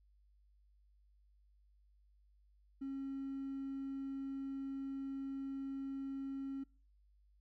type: tone with hard clipping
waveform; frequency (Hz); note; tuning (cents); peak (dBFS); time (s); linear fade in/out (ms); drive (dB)
triangle; 271.8; C#4; -34; -40; 2.81-6.64; 10; 4
effects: noise-tail reverb RT60 0.4 s tail -25 dB re dry + added 50 Hz sine -66 dBFS peak until 7.4 s